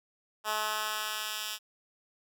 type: tone with high-pass filter sweep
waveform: 10% pulse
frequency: 214.3 Hz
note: A3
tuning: 45 cents flat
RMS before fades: -34 dBFS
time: 0.44-1.59 s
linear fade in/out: 50 ms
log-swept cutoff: 890 to 2900 Hz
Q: 0.92
effects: none